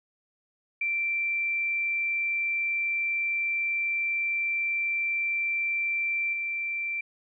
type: tone with level steps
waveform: sine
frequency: 2349 Hz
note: D7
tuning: in tune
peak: -25 / -28 dBFS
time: 0.81-7.01 s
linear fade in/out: 5 ms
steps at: 6.33 s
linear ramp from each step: 2 ms
effects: none